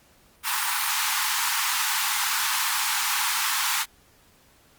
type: high-pass noise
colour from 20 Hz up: pink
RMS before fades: -25 dBFS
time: 0.43-3.86 s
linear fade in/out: 50 ms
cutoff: 830 Hz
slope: 96 dB/octave
effects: pink hiss -58 dBFS RMS until 4.78 s + Opus 48 kbps